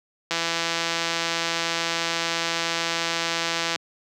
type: click train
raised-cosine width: 0.2 ms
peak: -7 dBFS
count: 577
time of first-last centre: 0.31-3.759 s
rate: 167 Hz
effects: high-pass 200 Hz 12 dB/octave